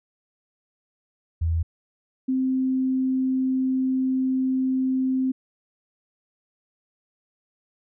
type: tone pair in turn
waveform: sine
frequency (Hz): 82.41 / 260.7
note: E2 / C4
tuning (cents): 0 / -6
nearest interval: octave + minor sixth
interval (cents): 1994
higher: second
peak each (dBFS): -20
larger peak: neither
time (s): 1.41-1.63 / 2.28-5.32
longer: second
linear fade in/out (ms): 10
effects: none